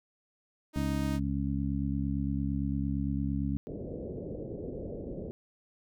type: tone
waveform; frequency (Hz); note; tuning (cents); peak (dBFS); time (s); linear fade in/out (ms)
sawtooth; 311.1; D#4; 0; -32; 0.73-1.2; 50
type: harmonic tone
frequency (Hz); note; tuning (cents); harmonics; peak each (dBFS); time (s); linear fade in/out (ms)
68.8; C#2; -12; 1 / 2 / 3 / 4; -34 / -34 / -34 / -34; 0.76-3.57; 0
type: low-pass noise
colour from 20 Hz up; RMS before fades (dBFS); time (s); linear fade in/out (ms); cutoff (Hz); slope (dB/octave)
white; -39; 3.67-5.31; 0; 540; 48
effects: none